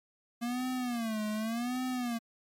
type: tone with vibrato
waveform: square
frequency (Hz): 233.1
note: A#3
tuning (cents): 0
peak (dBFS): -32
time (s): 0.41-2.19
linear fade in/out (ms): 20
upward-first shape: sine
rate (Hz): 0.87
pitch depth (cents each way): 160
effects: MP3 64 kbps